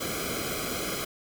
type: noise with comb filter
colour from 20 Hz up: pink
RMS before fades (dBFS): -32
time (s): 0-1.05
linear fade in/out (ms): 10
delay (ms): 1.1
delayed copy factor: -0.85
effects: none